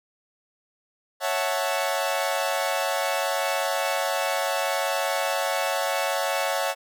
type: chord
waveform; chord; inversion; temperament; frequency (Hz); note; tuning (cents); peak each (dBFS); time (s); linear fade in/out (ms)
sawtooth; F# minor seventh; second; equal; 554.4 / 659.3 / 740 / 880; C#5 / E5 / F#5 / A5; 0 / 0 / 0 / 0; -24 / -25 / -26 / -27; 1.2-6.75; 50
effects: none